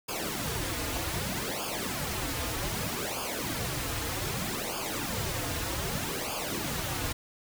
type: noise with flanger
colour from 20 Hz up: pink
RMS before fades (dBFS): -33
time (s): 0.08-7.13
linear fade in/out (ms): 10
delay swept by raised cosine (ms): 0.51 to 5.31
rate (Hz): 0.64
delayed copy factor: -0.8
effects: none